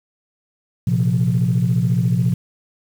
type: chord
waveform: sine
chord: Bb suspended second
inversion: none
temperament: equal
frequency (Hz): 116.54 / 130.81 / 174.61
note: Bb2 / C3 / F3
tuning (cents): 0 / 0 / 0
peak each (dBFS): -18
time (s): 0.87-2.34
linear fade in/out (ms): 5
effects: tanh soft clip ceiling -8 dBFS + 7-bit